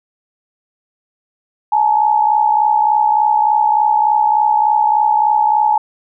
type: tone pair together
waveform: sine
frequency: 849.6 / 913 Hz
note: G#5 / A#5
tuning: +39 / -36 cents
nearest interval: minor second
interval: 125 cents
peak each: -11 / -16 dBFS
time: 1.72-5.78 s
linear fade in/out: 5 ms
effects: none